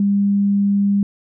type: tone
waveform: sine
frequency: 200.7 Hz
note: G3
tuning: 41 cents sharp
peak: -13 dBFS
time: 0-1.03 s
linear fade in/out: 2 ms
effects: none